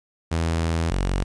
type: tone pair in turn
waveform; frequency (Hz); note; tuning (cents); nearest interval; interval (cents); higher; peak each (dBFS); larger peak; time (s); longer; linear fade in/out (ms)
sawtooth; 82.41 / 46.17; E2 / F#1; 0 / -3; minor seventh; 1003; first; -17; neither; 0.31-0.91 / 0.91-1.24; first; 10
effects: resampled to 22050 Hz + 9-bit